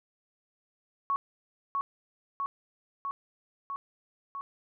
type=tone with echo; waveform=sine; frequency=1108.7 Hz; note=C#6; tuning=in tune; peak=-25 dBFS; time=1.1-1.16 s; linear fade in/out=0 ms; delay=650 ms; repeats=5; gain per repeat=-2 dB; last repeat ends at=4.41 s; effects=none